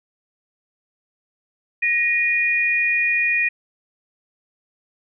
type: tone pair together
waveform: sine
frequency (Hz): 1881.7 / 2448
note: A#6 / D#7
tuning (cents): +16 / -29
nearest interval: perfect fourth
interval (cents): 455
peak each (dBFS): -21 / -18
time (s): 1.82-3.49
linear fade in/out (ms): 10
effects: none